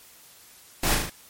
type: noise with echo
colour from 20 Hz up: pink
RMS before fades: -24 dBFS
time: 0.83-0.95 s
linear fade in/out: 5 ms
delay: 37 ms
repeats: 4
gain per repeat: -3 dB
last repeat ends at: 1.098 s
effects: white hiss -51 dBFS RMS until 1.29 s + MP3 64 kbps